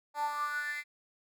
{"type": "tone with high-pass filter sweep", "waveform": "10% pulse", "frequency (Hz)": 293.7, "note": "D4", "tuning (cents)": 0, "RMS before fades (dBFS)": -35, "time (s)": [0.14, 0.84], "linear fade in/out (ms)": 50, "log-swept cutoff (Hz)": [760, 2200], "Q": 9.7, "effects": []}